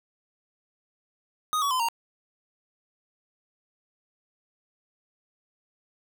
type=tone with pitch steps; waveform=square; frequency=1244.5 / 1128.1 / 1022.6 / 927 Hz; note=D#6 / C#6 / C6 / A#5; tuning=0 / +30 / -40 / -10 cents; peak=-24 dBFS; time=1.53-1.886 s; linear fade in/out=0 ms; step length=89 ms; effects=none